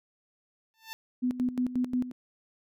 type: tone with exponential growth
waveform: 10% pulse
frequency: 890 Hz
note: A5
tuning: 20 cents sharp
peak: -27 dBFS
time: 0.74-0.93 s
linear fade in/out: 0 ms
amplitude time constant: 41 ms
type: tone with tremolo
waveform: sine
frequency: 250 Hz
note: B3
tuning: 21 cents sharp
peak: -24 dBFS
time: 1.22-2.12 s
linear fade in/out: 20 ms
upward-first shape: square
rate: 5.6 Hz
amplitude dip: 75%
effects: none